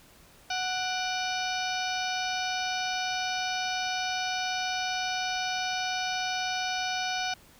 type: harmonic tone with a mistuned harmonic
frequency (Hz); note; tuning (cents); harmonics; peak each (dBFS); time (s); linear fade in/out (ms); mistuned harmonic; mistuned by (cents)
740; F#5; 0; 1 / 2 / 3 / 4 / 5 / 6 / 7 / 8; -32 / -35 / -37 / -38 / -39 / -40 / -40 / -41; 0.5-7.34; 5; 3; +110
effects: pink hiss -56 dBFS RMS until 7.59 s